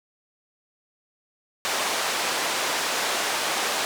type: band-pass noise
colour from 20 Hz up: pink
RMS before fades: -26 dBFS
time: 1.65-3.85 s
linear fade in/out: 0 ms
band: 560 to 8400 Hz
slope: 12 dB/octave
effects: none